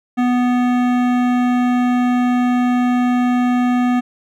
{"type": "tone with hard clipping", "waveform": "sine", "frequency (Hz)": 246.9, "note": "B3", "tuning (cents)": 0, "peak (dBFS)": -15, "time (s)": [0.17, 4.01], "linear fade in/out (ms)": 20, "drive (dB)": 16, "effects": []}